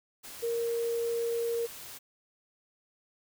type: tone in noise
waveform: sine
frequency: 466.2 Hz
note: A#4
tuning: in tune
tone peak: -28 dBFS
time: 0.42-1.67 s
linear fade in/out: 20 ms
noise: white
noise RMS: -45 dBFS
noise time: 0.23-1.99 s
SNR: +14 dB
effects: none